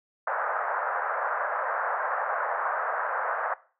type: band-pass noise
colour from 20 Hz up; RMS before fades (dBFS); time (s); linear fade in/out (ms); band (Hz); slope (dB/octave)
white; -29; 0.27-3.54; 5; 530 to 1600; 48
effects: noise-tail reverb RT60 0.4 s tail -19 dB re dry